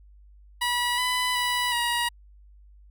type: tone with pitch steps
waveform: 15% pulse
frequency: 971 / 998 / 983 / 954 Hz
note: B5 / B5 / B5 / A#5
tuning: -30 / +18 / -8 / +40 cents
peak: -17 dBFS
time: 0.61-2.09 s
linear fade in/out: 10 ms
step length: 370 ms
effects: added 50 Hz sine -49 dBFS peak until 2.9 s